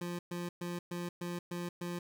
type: tone bursts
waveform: 25% pulse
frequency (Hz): 174.61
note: F3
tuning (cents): 0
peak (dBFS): -33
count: 7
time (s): 0.01-1.99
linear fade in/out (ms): 5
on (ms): 180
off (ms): 120
effects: none